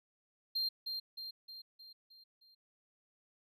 triangle tone with echo, 4186 Hz, C8, in tune, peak -31 dBFS, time 0.55-0.69 s, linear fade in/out 10 ms, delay 310 ms, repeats 6, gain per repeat -5 dB, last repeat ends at 2.55 s, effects none

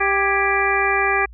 harmonic tone with a mistuned harmonic, 393.7 Hz, G4, 8 cents sharp, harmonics 1 / 2 / 3 / 4 / 5 / 6, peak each -23 / -23 / -23 / -23 / -23 / -23 dBFS, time 0-1.26 s, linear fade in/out 10 ms, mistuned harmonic 4, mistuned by +83 cents, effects added 57 Hz sine -38 dBFS peak until 1.33 s

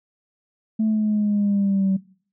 sine linear sweep, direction down, 220 to 190.3 Hz, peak -16 dBFS, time 0.79-1.97 s, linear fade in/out 10 ms, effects noise-tail reverb RT60 0.5 s tail -21 dB re dry + tanh soft clip ceiling -14 dBFS

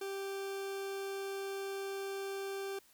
40% pulse tone, 392 Hz, G4, in tune, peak -37 dBFS, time 0.01-2.79 s, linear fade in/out 5 ms, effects white hiss -65 dBFS RMS until 2.93 s

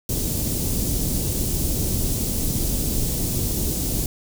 pink band-stop noise, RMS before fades -23 dBFS, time 0.09-4.06 s, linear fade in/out 2 ms, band 320 to 6800 Hz, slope 12 dB/octave, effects none

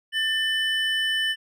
triangle tone pair together, 1783.8 / 3000 Hz, A6 / F#7, +23 / +23 cents, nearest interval major sixth, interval 900 cents, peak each -23 dBFS, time 0.12-1.36 s, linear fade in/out 50 ms, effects none

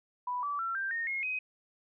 sine tone with pitch steps, 987.8 / 1154.5 / 1349.4 / 1577.1 / 1843.3 / 2154 / 2518 Hz, B5 / D6 / E6 / G6 / A#6 / C7 / D#7, 0 / -30 / +40 / +10 / -20 / +50 / +20 cents, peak -31 dBFS, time 0.27-1.39 s, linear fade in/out 5 ms, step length 160 ms, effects none

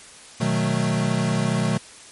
square chord, B dominant seventh, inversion none, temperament equal, 123.47 / 155.56 / 185 / 220 Hz, B2 / D#3 / F#3 / A3, 0 / 0 / 0 / 0 cents, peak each -26 dBFS, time 0.4-1.78 s, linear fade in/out 10 ms, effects white hiss -44 dBFS RMS until 2.11 s + MP3 48 kbps

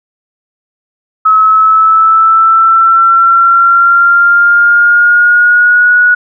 sine tone with pitch glide, 1288 to 1462.5 Hz, E6 to F#6, -41 to -21 cents, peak -3 dBFS, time 1.25-6.15 s, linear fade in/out 10 ms, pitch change +220 cents, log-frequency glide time 1.35-5.97 s, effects none

